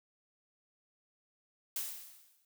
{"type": "noise with exponential decay", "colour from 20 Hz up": "blue", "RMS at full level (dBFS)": -35, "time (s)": [1.76, 2.45], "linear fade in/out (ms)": 2, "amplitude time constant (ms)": 150, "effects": []}